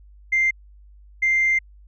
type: tone pair in turn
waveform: sine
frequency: 2093 / 2093 Hz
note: C7 / C7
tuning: 0 / 0 cents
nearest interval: unison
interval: 0 cents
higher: neither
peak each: -15 / -15 dBFS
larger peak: neither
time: 0.32-0.51 / 1.22-1.59 s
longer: second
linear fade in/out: 10 ms
effects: tanh soft clip ceiling -12 dBFS + added 50 Hz sine -45 dBFS peak until 1.87 s